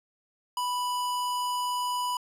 square tone, 987.8 Hz, B5, in tune, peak -28 dBFS, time 0.57-2.17 s, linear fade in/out 2 ms, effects resampled to 32000 Hz

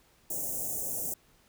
white band-stop noise, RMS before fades -34 dBFS, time 0.3-1.14 s, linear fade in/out 5 ms, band 750 to 6400 Hz, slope 48 dB/octave, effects pink hiss -64 dBFS RMS until 1.48 s

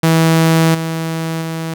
sawtooth tone with level steps, 162.7 Hz, E3, 22 cents flat, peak -5 / -14 / -16 dBFS, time 0.03-1.74 s, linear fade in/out 5 ms, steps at 0.74 / 1.41 s, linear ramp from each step 10 ms, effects none

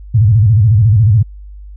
sine tone with vibrato, 107.3 Hz, A2, 43 cents flat, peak -5 dBFS, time 0.14-1.23 s, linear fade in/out 10 ms, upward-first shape square, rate 14 Hz, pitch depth 160 cents each way, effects added 50 Hz sine -29 dBFS peak until 1.76 s

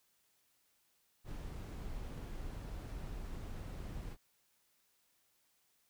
brown noise, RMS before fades -44 dBFS, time 1.24-4.17 s, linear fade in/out 50 ms, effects white hiss -75 dBFS RMS until 5.89 s

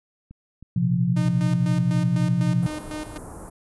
click train, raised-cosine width 5 ms, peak -30 dBFS, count 4, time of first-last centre 0.31-1.259 s, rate 3.16 Hz
sine chord, Bb suspended second, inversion none, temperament equal with one note detuned, 119.26 / 130.81 / 174.61 Hz, Bb2 / C3 / F3, +40 / 0 / 0 cents, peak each -26 / -23 / -21 dBFS, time 0.76-2.67 s, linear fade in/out 5 ms
sawtooth tone with tremolo, 305.7 Hz, D#4, 30 cents flat, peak -26 dBFS, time 1.16-3.18 s, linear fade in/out 10 ms, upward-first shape square, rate 4 Hz, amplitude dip 70%
pink band-stop noise, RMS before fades -38 dBFS, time 2.62-3.5 s, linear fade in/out 10 ms, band 1200 to 9600 Hz, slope 24 dB/octave
effects resampled to 24000 Hz

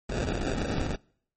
pink noise with sample-and-hold, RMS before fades -29 dBFS, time 0.09-0.96 s, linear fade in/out 10 ms, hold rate 1050 Hz, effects noise-tail reverb RT60 0.6 s tail -25 dB re dry + MP3 32 kbps

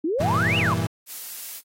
sine exponential two-way sweep, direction up then down, 293.7 to 2960 to 952 Hz, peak -21 dBFS, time 0.04-0.74 s, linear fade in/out 5 ms, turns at 0.58 s
35% pulse chord, E diminished, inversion first, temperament equal, 98 / 116.54 / 164.81 Hz, G2 / Bb2 / E3, 0 / 0 / 0 cents, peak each -25 dBFS, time 0.2-0.87 s, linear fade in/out 5 ms
blue noise, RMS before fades -35 dBFS, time 1.06-1.62 s, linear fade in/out 50 ms
effects AAC 48 kbps

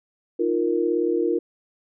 sine chord, Eb suspended second, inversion none, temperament equal, 311.1 / 349.2 / 466.2 Hz, Eb4 / F4 / Bb4, 0 / 0 / 0 cents, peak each -26 / -22 / -24 dBFS, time 0.39-1.39 s, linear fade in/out 10 ms, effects none

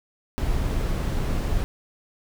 brown noise, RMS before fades -24 dBFS, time 0.38-1.64 s, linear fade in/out 0 ms, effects none

